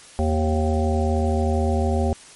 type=harmonic tone with a mistuned harmonic; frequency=77.78 Hz; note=D#2; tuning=in tune; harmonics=1 / 3 / 5 / 7 / 9 / 10; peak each=-20 / -25 / -27 / -28 / -30 / -30 dBFS; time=0.19-2.13 s; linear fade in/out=0 ms; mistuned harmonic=1; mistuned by=+51 cents; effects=white hiss -45 dBFS RMS until 2.35 s + MP3 48 kbps